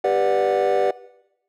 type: chord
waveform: triangle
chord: G major seventh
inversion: none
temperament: just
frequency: 392 / 490 / 588 / 735 Hz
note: G4 / B4 / D5 / F#5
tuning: 0 / -14 / +2 / -12 cents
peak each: -19 dBFS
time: 0.04-0.91 s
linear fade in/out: 5 ms
effects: noise-tail reverb RT60 0.9 s tail -20 dB re dry + tanh soft clip ceiling -10 dBFS